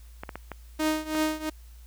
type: clicks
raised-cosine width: 0.5 ms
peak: -20 dBFS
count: 5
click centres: 0.235 / 0.292 / 0.356 / 0.517 / 1.151 s
type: tone with tremolo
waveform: sawtooth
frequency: 310.9 Hz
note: D#4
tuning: 1 cent flat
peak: -18 dBFS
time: 0.79-1.5 s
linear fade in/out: 10 ms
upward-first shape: triangle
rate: 2.9 Hz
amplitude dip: 90%
effects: added 58 Hz sine -45 dBFS peak until 1.86 s + white hiss -60 dBFS RMS until 1.86 s